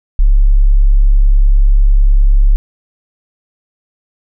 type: tone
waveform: sine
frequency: 34.65 Hz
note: C#1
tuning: in tune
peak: -4 dBFS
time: 0.19-2.56 s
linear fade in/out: 0 ms
effects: none